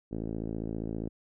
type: tone with low-pass filter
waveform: 5% pulse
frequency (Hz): 55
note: A1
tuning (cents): 0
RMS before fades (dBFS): -35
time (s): 0.11-1.09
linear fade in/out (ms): 10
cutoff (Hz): 310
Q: 1.2
effects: none